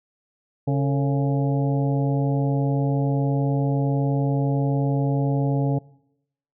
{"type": "harmonic tone with a mistuned harmonic", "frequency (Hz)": 138.59, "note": "C#3", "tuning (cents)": 0, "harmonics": [1, 2, 3, 4, 5, 6], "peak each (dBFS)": [-20, -26, -30, -32, -34, -36], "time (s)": [0.67, 5.79], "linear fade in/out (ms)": 10, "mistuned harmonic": 3, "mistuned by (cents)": 110, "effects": ["noise-tail reverb RT60 0.8 s tail -22 dB re dry"]}